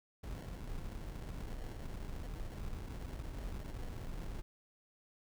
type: noise with sample-and-hold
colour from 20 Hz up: brown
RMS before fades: -43 dBFS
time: 0.23-4.42 s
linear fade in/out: 10 ms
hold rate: 1225 Hz
effects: none